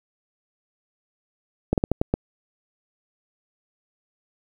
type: slowing click train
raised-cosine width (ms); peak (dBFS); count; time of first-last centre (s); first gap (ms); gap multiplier
2; -6; 6; 1.73-2.14; 48; 1.27
effects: 8-bit